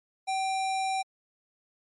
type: tone with sample-and-hold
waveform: sine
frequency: 767 Hz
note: G5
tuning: 38 cents flat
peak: -26 dBFS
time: 0.27-1.03 s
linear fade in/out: 20 ms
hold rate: 3150 Hz
effects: MP3 48 kbps